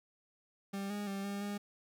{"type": "tone with pitch steps", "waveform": "40% pulse", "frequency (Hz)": [197.5, 205.4, 196.7, 200.6, 203.8], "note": ["G3", "G#3", "G3", "G3", "G#3"], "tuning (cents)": [13, -19, 6, 40, -32], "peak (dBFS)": -36, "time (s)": [0.73, 1.58], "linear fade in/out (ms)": 10, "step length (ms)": 170, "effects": ["12-bit"]}